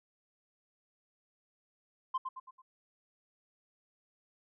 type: tone with echo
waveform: sine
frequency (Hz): 1042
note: C6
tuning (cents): -7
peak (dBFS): -27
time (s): 2.14-2.18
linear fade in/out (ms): 10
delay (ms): 110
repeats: 4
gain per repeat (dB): -7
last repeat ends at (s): 2.62
effects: tanh soft clip ceiling -28 dBFS